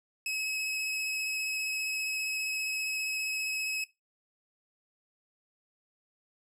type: tone with vibrato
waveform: sawtooth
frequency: 2566 Hz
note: E7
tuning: 47 cents flat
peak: -28 dBFS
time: 0.26-3.84 s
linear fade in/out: 2 ms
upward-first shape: triangle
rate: 15 Hz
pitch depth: 16 cents each way
effects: noise-tail reverb RT60 0.2 s tail -19 dB re dry + low-pass 12000 Hz 12 dB/octave